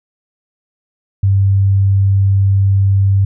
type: tone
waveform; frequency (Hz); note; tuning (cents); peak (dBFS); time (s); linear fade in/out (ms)
sine; 98; G2; 0; -8; 1.23-3.25; 5
effects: none